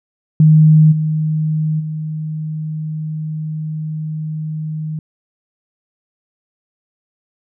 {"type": "tone with level steps", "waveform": "sine", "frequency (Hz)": 155.56, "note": "D#3", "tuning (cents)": 0, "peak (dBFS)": [-5, -14, -20], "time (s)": [0.4, 4.99], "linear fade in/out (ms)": 2, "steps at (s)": [0.91, 1.79], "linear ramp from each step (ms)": 20, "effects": []}